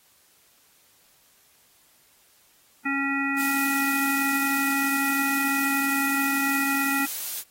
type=harmonic tone; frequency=276 Hz; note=C#4; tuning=7 cents flat; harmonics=1 / 3 / 5 / 7 / 9; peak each=-27 / -35 / -31 / -28 / -31 dBFS; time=2.85-7.06 s; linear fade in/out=10 ms
type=noise; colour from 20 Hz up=blue; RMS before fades=-31 dBFS; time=3.36-7.44 s; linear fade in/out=50 ms
effects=white hiss -60 dBFS RMS until 7.5 s + AAC 48 kbps

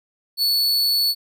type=tone; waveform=45% pulse; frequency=4434 Hz; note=C#8; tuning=in tune; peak=-16 dBFS; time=0.37-1.15 s; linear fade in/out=50 ms; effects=none

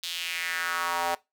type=tone with high-pass filter sweep; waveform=square; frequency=85.9 Hz; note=F2; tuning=28 cents flat; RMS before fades=-30 dBFS; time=0.03-1.15 s; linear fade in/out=5 ms; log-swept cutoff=3700 to 720 Hz; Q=2.9; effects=noise-tail reverb RT60 0.2 s tail -20 dB re dry

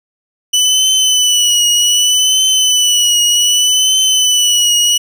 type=tone with vibrato; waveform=25% pulse; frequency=2977 Hz; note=F#7; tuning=10 cents sharp; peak=-5 dBFS; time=0.53-4.98 s; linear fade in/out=10 ms; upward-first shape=triangle; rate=0.65 Hz; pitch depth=53 cents each way; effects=none

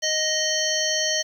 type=harmonic tone with a mistuned harmonic; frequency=622.3 Hz; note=D#5; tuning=in tune; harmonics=1 / 3 / 5 / 7 / 9 / 10; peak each=-28 / -28 / -28 / -28 / -28 / -28 dBFS; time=0.02-1.23 s; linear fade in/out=20 ms; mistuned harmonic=5; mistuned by=-16 cents; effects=8-bit

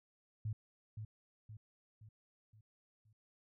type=tone with echo; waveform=sine; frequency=107.9 Hz; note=A2; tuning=33 cents flat; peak=-36 dBFS; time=0.45-0.53 s; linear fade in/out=5 ms; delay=520 ms; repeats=5; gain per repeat=-6 dB; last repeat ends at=3.13 s; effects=none

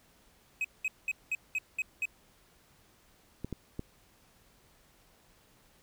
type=tone bursts; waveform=triangle; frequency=2535 Hz; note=D#7; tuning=32 cents sharp; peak=-27 dBFS; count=7; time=0.61-2.055 s; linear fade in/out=2 ms; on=35 ms; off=200 ms
type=clicks; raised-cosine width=3 ms; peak=-23 dBFS; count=3; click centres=3.446 / 3.527 / 3.794 s
effects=pink hiss -64 dBFS RMS until 5.82 s

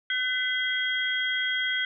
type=tone cluster; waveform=sine; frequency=1514 / 2017 / 3260 Hz; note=F#6 / B6 / G#7; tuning=+39 / +36 / -33 cents; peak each=-29 dBFS; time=0.1-1.85 s; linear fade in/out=2 ms; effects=none

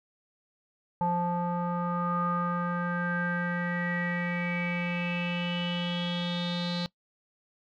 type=tone with low-pass filter sweep; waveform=square; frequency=174.8 Hz; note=F3; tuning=2 cents sharp; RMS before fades=-30 dBFS; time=1.01-6.86 s; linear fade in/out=0 ms; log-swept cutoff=890 to 4100 Hz; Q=8.2; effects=noise-tail reverb RT60 0.1 s tail -21 dB re dry

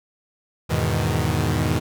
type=chord; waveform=sawtooth; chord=E major seventh; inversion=none; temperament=equal; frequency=82.41 / 103.83 / 123.47 / 155.56 Hz; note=E2 / G#2 / B2 / D#3; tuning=0 / 0 / 0 / 0 cents; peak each=-21 dBFS; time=0.69-1.8 s; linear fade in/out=20 ms; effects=none

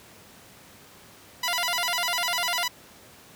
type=tone with vibrato; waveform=10% pulse; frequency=830.6 Hz; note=G#5; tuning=in tune; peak=-16 dBFS; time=1.43-2.68 s; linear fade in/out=5 ms; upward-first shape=square; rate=10 Hz; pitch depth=300 cents each way; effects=pink hiss -50 dBFS RMS until 3.35 s + high-pass 100 Hz 12 dB/octave

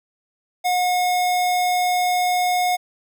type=tone; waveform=square; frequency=723 Hz; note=F#5; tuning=40 cents flat; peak=-18 dBFS; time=0.64-2.77 s; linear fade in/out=20 ms; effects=none

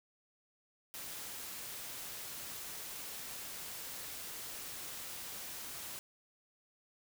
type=noise; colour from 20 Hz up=white; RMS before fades=-45 dBFS; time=0.94-5.99 s; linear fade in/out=0 ms; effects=none

